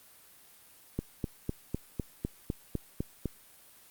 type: click train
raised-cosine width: 3 ms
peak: -18 dBFS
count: 10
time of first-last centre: 0.99-3.257 s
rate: 3.97 Hz
effects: white hiss -57 dBFS RMS until 3.9 s + Opus 32 kbps